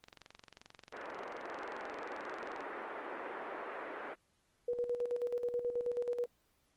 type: click train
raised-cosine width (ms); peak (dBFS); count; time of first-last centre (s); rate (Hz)
0.2; -34; 59; 0.04-2.606; 22.6
type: band-pass noise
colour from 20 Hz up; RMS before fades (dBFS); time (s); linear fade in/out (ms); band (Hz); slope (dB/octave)
pink; -44; 0.92-4.15; 20; 340 to 1900; 24
type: tone with tremolo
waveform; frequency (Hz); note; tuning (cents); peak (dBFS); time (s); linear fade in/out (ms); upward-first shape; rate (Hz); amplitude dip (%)
sine; 484.1; B4; -35; -31; 4.68-6.26; 5; square; 9.3; 60
effects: pink hiss -75 dBFS RMS until 6.76 s + Opus 24 kbps